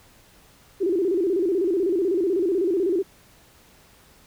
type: tone with vibrato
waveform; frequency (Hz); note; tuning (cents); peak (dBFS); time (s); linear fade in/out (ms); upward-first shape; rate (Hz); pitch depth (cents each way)
sine; 364.2; F#4; -27; -19; 0.8-3.03; 20; square; 16; 130
effects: pink hiss -54 dBFS RMS until 4.26 s